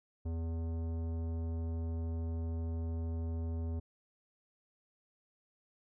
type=tone with tanh clipping; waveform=sine; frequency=82.41 Hz; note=E2; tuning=in tune; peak=-36 dBFS; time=0.25-3.8 s; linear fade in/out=10 ms; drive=15 dB; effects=none